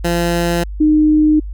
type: tone pair in turn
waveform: 15% pulse / sine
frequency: 171.7 / 305.9 Hz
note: F3 / D#4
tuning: -29 / -29 cents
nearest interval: minor seventh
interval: 1000 cents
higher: second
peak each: -8 dBFS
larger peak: neither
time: 0.04-0.64 / 0.8-1.4 s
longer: neither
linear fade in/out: 10 ms
effects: added 50 Hz sine -23 dBFS peak until 1.53 s